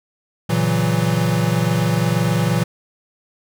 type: chord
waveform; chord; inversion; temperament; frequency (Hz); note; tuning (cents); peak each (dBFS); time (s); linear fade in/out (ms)
square; F# dominant seventh; first; equal; 116.54 / 138.59 / 164.81 / 185; A#2 / C#3 / E3 / F#3; 0 / 0 / 0 / 0; -21 / -26 / -20 / -24; 0.49-2.64; 10
effects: none